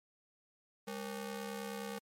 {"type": "ring-modulated tone", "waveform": "sawtooth", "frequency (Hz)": 335.5, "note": "E4", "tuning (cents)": 31, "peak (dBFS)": -33, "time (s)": [0.87, 1.99], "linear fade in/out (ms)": 10, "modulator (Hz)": 133, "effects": ["MP3 64 kbps"]}